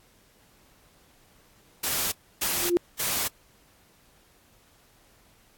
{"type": "noise bursts", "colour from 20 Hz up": "white", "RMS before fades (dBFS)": -27, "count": 3, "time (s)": [1.83, 3.28], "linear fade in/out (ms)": 10, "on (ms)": 290, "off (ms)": 290}
{"type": "tone with exponential growth", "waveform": "sine", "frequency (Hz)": 349.4, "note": "F4", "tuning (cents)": 1, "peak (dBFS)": -15, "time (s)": [2.49, 2.77], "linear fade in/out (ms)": 0, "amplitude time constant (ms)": 60}
{"effects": ["pink hiss -60 dBFS RMS until 5.57 s", "AAC 64 kbps"]}